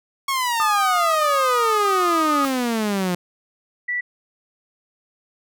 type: exponential sweep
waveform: sawtooth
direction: down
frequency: 1108.7 to 174.61 Hz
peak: -16 dBFS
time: 0.28-3.15 s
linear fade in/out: 5 ms
type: tone with pitch glide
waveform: sine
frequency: 1224 to 1240.4 Hz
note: D#6 to D#6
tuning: -29 to -6 cents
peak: -18 dBFS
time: 0.6-2.45 s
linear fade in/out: 0 ms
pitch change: +23 cents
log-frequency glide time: 0.76-0.82 s
type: noise with exponential decay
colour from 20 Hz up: white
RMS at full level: -34 dBFS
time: 2.44-2.77 s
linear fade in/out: 5 ms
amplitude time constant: 70 ms
type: tone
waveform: sine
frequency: 1960 Hz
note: B6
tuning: 14 cents flat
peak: -21 dBFS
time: 3.88-4.01 s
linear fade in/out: 10 ms
effects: none